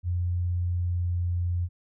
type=tone with pitch glide; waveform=sine; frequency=88.3 to 87.79 Hz; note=F2 to F2; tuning=+20 to +10 cents; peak=-24 dBFS; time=0.03-1.69 s; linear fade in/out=50 ms; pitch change=-10 cents; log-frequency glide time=0.59-1.24 s; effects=none